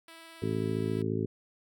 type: tone with vibrato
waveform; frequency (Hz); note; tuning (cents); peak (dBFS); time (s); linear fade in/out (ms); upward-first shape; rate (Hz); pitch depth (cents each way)
5% pulse; 328.5; E4; -6; -37; 0.08-1.02; 2; triangle; 19; 16
type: harmonic tone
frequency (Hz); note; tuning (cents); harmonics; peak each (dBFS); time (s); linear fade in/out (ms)
54.4; A1; -19; 2 / 3 / 4 / 5 / 6 / 7 / 8; -34 / -36 / -36 / -36 / -41 / -34 / -38; 0.42-1.26; 5
effects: none